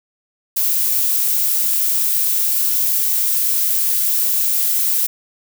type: noise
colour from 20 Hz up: violet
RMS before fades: -17 dBFS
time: 0.56-5.07 s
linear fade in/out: 10 ms
effects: none